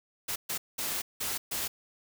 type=noise bursts at uneven times; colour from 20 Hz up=white; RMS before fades=-33 dBFS; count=5; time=0.28-0.36 / 0.49-0.58 / 0.78-1.02 / 1.2-1.38 / 1.51-1.68 s; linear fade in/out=10 ms; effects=none